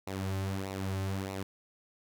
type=tone with flanger; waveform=sawtooth; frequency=96.3 Hz; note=G2; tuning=30 cents flat; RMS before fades=-35 dBFS; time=0.07-1.43 s; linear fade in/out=5 ms; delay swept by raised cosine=0.61 to 4.31 ms; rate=1.6 Hz; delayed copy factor=-0.65; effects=none